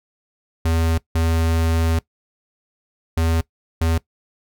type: tone bursts at uneven times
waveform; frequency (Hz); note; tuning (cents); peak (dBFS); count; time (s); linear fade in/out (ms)
square; 82; E2; -9; -17; 4; 0.65-0.98 / 1.15-1.99 / 3.17-3.41 / 3.81-3.98; 5
effects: noise-tail reverb RT60 0.1 s tail -20 dB re dry